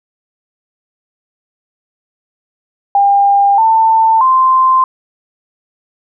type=tone with pitch steps; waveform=sine; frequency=801 / 893 / 1042 Hz; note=G5 / A5 / C6; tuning=+37 / +25 / -7 cents; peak=-6 dBFS; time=2.95-4.84 s; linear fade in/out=2 ms; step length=630 ms; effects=none